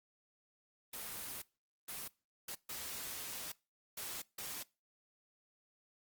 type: noise bursts at uneven times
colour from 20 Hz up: white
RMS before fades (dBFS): -44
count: 6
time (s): 0.93-1.42 / 1.88-2.08 / 2.48-2.55 / 2.69-3.52 / 3.97-4.22 / 4.38-4.63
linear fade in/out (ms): 5
effects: noise-tail reverb RT60 0.3 s tail -23 dB re dry + Opus 24 kbps